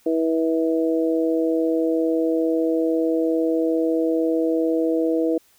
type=harmonic tone; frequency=162.3 Hz; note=E3; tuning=27 cents flat; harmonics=2 / 3 / 4; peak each=-20 / -22 / -28 dBFS; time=0.06-5.38 s; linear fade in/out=5 ms; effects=white hiss -58 dBFS RMS until 5.58 s